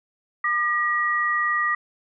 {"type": "tone pair together", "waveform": "sine", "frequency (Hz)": [1204, 1909.6], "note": ["D6", "A#6"], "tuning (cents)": [43, 41], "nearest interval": "minor sixth", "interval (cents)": 798, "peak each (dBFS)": [-23, -22], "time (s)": [0.44, 1.75], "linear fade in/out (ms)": 5, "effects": []}